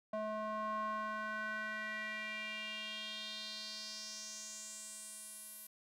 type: tone with band-pass filter sweep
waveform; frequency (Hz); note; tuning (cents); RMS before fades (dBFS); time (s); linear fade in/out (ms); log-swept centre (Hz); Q
square; 215.1; A3; -39; -43; 0.13-5.67; 5; 770 to 12000; 3.8
effects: none